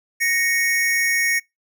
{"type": "tone pair together", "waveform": "square", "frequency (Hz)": [1864.3, 2217], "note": ["A#6", "C#7"], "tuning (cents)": [0, 0], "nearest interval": "minor third", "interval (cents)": 300, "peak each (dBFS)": -21, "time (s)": [0.2, 1.4], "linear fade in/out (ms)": 20, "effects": ["noise-tail reverb RT60 0.2 s tail -25 dB re dry"]}